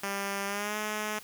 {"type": "tone with pitch glide", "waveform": "5% pulse", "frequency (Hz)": [198.5, 212.7], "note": ["G3", "G#3"], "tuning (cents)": [22, 42], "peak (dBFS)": -20, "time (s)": [0.03, 1.19], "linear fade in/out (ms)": 5, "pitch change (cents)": 120, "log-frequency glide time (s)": [0.46, 0.77], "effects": ["white hiss -50 dBFS RMS until 1.23 s"]}